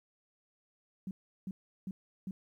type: tone bursts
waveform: sine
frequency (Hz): 190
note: F#3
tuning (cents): +46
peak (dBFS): -36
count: 4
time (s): 1.07-2.31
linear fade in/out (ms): 2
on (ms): 40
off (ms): 360
effects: 12-bit